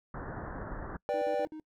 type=low-pass noise; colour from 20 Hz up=pink; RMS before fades=-40 dBFS; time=0.14-0.97 s; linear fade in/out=5 ms; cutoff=1800 Hz; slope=96 dB/octave
type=chord; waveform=triangle; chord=G major; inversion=first; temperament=just; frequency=490 / 588 / 784 Hz; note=B4 / D5 / G5; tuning=-14 / +2 / 0 cents; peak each=-31 / -29 / -33 dBFS; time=1.09-1.45 s; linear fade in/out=0 ms
type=tone bursts; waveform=triangle; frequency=311.1 Hz; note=D#4; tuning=in tune; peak=-38 dBFS; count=4; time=1.14-1.598 s; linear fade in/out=0 ms; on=77 ms; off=50 ms
effects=noise-tail reverb RT60 0.1 s tail -26 dB re dry